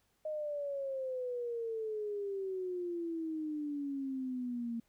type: exponential sweep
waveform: sine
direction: down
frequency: 622.3 to 229.3 Hz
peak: -35 dBFS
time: 0.25-4.8 s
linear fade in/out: 5 ms
effects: pink hiss -75 dBFS RMS until 4.88 s